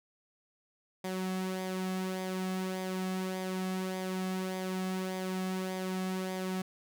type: tone with flanger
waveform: sawtooth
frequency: 186.7 Hz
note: F#3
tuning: 16 cents sharp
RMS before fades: -35 dBFS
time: 1.04-6.62 s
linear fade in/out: 5 ms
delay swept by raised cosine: 0.71 to 2.11 ms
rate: 1.7 Hz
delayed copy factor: -0.5
effects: none

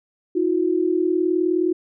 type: tone pair together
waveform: sine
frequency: 322.1 / 361.5 Hz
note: E4 / F#4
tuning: -40 / -40 cents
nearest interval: major second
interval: 200 cents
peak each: -21 / -19 dBFS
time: 0.35-1.73 s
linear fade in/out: 10 ms
effects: none

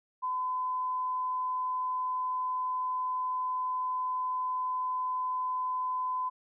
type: tone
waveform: sine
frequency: 1014 Hz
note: B5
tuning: 45 cents sharp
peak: -29 dBFS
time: 0.22-6.3 s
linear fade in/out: 20 ms
effects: none

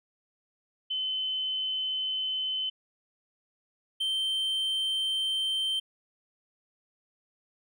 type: tone pair in turn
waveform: sine / triangle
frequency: 3049 / 3120 Hz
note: G7 / G7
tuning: -49 / -9 cents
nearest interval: unison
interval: 40 cents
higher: second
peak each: -28 / -25 dBFS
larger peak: second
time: 0.9-2.7 / 4-5.8 s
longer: neither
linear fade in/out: 10 ms
effects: none

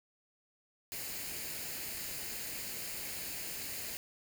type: noise with comb filter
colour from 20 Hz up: white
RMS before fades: -41 dBFS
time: 0.92-3.97 s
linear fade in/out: 0 ms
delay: 0.43 ms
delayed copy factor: +0.5
effects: none

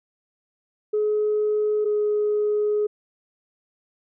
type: tone pair in turn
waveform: sine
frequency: 423.3 / 419.4 Hz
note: G#4 / G#4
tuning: +33 / +17 cents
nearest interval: unison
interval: 16 cents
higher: first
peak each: -18 dBFS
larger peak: neither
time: 0.93-1.85 / 1.85-2.87 s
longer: second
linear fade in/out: 10 ms
effects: tanh soft clip ceiling -15 dBFS

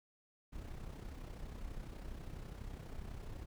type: noise with amplitude modulation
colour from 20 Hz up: brown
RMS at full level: -44 dBFS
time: 0.52-3.46 s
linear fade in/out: 20 ms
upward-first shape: sine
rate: 32.1 Hz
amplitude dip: 55%
effects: none

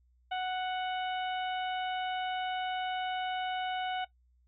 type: harmonic tone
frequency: 740 Hz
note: F#5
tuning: in tune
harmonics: 1 / 2 / 3 / 4 / 5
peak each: -32 / -40 / -45 / -42 / -49 dBFS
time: 0.31-4.05 s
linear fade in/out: 10 ms
effects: noise-tail reverb RT60 0.1 s tail -17 dB re dry + added 61 Hz sine -64 dBFS peak until 4.47 s

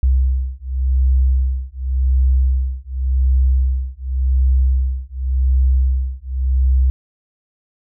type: beating tone pair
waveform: sine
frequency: 64.4 / 65.29 Hz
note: C2 / C2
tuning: -27 / -3 cents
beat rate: 0.89 Hz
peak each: -16 dBFS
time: 0.03-6.9 s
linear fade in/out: 0 ms
effects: none

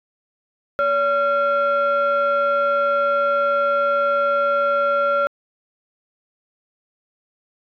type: tone pair together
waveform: sine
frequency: 569 / 1375.4 Hz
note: C#5 / F6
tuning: +45 / -27 cents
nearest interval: octave + minor third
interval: 1528 cents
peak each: -17 dBFS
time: 0.79-5.27 s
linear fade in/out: 0 ms
effects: tanh soft clip ceiling -12 dBFS

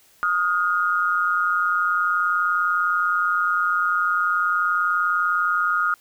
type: tone pair together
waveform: sine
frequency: 1244.5 / 1424.1 Hz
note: D#6 / F6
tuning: 0 / +33 cents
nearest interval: major second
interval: 233 cents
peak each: -21 dBFS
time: 0.23-5.94 s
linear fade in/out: 0 ms
effects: white hiss -56 dBFS RMS until 6 s

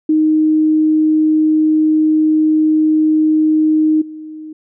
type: tone with level steps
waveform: sine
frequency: 310.8 Hz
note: D#4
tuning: 2 cents flat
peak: -9 / -27 dBFS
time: 0.09-4.53 s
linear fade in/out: 5 ms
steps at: 4.01 s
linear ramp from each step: 10 ms
effects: none

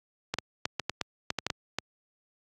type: clicks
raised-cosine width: 0.2 ms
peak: -11 dBFS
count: 11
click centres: 0.34 / 0.386 / 0.655 / 0.797 / 0.896 / 1.013 / 1.304 / 1.387 / 1.466 / 1.502 / 1.786 s
effects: high-pass 80 Hz 12 dB/octave + Opus 48 kbps

